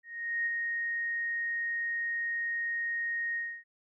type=tone with ADSR envelope; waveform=sine; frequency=1864.7 Hz; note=A#6; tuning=in tune; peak=-27 dBFS; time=0.03-3.64 s; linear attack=430 ms; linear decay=25 ms; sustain=-3 dB; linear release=280 ms; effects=none